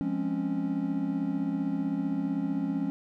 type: chord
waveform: triangle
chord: Db major seventh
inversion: first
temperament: equal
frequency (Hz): 174.61 / 207.7 / 261.6 / 277.2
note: F3 / Ab3 / C4 / Db4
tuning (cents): 0 / 0 / 0 / 0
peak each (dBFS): -32 / -32 / -34 / -28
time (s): 0.01-2.9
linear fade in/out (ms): 0
effects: none